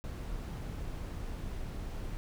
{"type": "noise", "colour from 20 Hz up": "brown", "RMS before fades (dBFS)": -39, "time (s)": [0.04, 2.17], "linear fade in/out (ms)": 0, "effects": []}